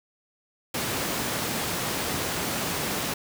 pink high-pass noise, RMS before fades -29 dBFS, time 0.74-3.14 s, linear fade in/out 5 ms, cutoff 120 Hz, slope 12 dB/octave, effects none

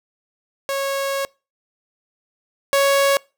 sawtooth tone pair in turn, 550 / 555.1 Hz, C#5 / C#5, -14 / +2 cents, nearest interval unison, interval 16 cents, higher second, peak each -17 / -10 dBFS, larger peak second, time 0.69-1.25 / 2.73-3.17 s, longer first, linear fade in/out 0 ms, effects noise-tail reverb RT60 0.3 s tail -25 dB re dry

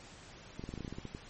clicks, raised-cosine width 3 ms, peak -28 dBFS, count 12, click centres 0.595 / 0.639 / 0.691 / 0.739 / 0.777 / 0.807 / 0.848 / 0.879 / 0.926 / 0.985 / 1.053 / 1.149 s, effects pink hiss -53 dBFS RMS until 1.29 s + MP3 32 kbps

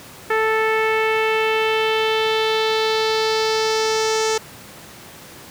sawtooth tone with low-pass filter sweep, 440 Hz, A4, in tune, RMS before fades -19 dBFS, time 0.3-4.38 s, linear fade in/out 5 ms, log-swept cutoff 1900 to 6400 Hz, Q 2.7, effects pink hiss -40 dBFS RMS until 5.5 s + high-pass 100 Hz 12 dB/octave

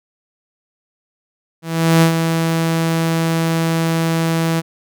sawtooth tone with ADSR envelope, 164.1 Hz, E3, 8 cents flat, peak -4 dBFS, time 1.62-4.62 s, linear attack 400 ms, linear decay 95 ms, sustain -7 dB, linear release 32 ms, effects none

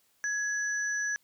sine tone pair together, 1676 / 5947 Hz, G#6 / F#8, +15 / +8 cents, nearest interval octave + minor seventh, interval 2193 cents, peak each -29 / -36 dBFS, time 0.24-1.16 s, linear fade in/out 0 ms, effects white hiss -69 dBFS RMS until 1.23 s

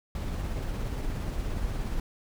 brown noise with tremolo, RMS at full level -30 dBFS, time 0.15-2 s, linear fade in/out 2 ms, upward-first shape triangle, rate 17 Hz, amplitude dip 30%, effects none

